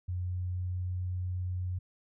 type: tone with pitch glide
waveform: sine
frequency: 90.2 to 90.83 Hz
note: F#2 to F#2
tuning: -44 to -32 cents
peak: -31 dBFS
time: 0.08-1.79 s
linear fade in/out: 10 ms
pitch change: +12 cents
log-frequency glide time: 0.23-0.94 s
effects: none